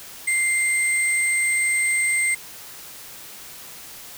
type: tone pair together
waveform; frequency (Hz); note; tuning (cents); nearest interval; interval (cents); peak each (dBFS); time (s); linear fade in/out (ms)
sine; 2093 / 8372; C7 / C9; 0 / 0; 2 octaves; 2400; -18 / -22; 0.27-2.35; 10
effects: tanh soft clip ceiling -14 dBFS + white hiss -40 dBFS RMS until 4.17 s